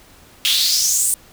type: noise with high-pass filter sweep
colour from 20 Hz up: pink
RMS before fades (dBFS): -17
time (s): 0.45-1.14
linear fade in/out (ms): 0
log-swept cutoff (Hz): 3100 to 9200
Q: 4.8
effects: pink hiss -47 dBFS RMS until 1.32 s